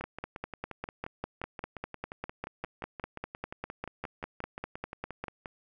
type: two click trains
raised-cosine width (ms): 0.5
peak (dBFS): -20 / -24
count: 27 / 32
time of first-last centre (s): 0.04-5.24 / 0.01-5.458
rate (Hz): 5 / 5.69
effects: none